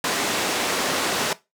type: band-pass noise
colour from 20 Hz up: pink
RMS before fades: -24 dBFS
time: 0.04-1.33 s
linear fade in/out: 2 ms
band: 290 to 8700 Hz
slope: 12 dB/octave
effects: noise-tail reverb RT60 0.2 s tail -17 dB re dry